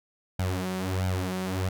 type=tone with flanger; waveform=sawtooth; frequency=93 Hz; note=F#2; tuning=9 cents sharp; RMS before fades=-29 dBFS; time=0.39-1.69 s; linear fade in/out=5 ms; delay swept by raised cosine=1.3 to 5.6 ms; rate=1.5 Hz; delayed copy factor=+0.8; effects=none